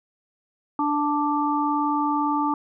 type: harmonic tone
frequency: 293.7 Hz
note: D4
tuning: in tune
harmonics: 1 / 3 / 4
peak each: -24 / -24 / -26 dBFS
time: 0.79-2.54 s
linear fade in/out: 2 ms
effects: none